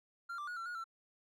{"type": "tone with pitch steps", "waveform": "triangle", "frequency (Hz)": [1384, 1177, 1449, 1352, 1441, 1345], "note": ["F6", "D6", "F#6", "E6", "F#6", "E6"], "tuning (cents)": [-16, 3, -37, 43, -46, 34], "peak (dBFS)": -38, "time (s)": [0.29, 0.842], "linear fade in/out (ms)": 10, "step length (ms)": 92, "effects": []}